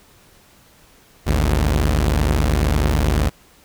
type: tone pair together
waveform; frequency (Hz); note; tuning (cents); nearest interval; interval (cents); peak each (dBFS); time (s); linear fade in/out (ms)
sawtooth; 52.89 / 74.8; G#1 / D2; +32 / +32; tritone; 600; -14; 1.26-3.3; 20
effects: pink hiss -51 dBFS RMS until 3.64 s